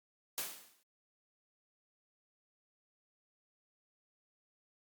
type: noise with exponential decay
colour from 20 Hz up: white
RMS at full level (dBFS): -36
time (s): 0.38-0.83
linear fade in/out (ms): 0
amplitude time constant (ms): 97
effects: high-pass 200 Hz 12 dB/octave + Opus 48 kbps